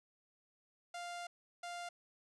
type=tone bursts at uneven times; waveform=sawtooth; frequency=698.5 Hz; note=F5; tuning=in tune; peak=-39 dBFS; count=2; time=0.94-1.27 / 1.63-1.89 s; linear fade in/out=5 ms; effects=resampled to 22050 Hz